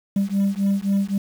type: beating tone pair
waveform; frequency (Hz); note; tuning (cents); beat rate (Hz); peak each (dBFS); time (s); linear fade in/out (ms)
sine; 196 / 199.8; G3 / G3; 0 / +33; 3.8; -19; 0.16-1.18; 5
effects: tanh soft clip ceiling -15 dBFS + 7-bit